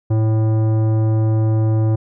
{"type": "tone with tanh clipping", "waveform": "triangle", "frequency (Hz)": 110, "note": "A2", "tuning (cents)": 0, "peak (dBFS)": -15, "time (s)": [0.1, 1.96], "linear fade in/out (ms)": 10, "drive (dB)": 18, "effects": []}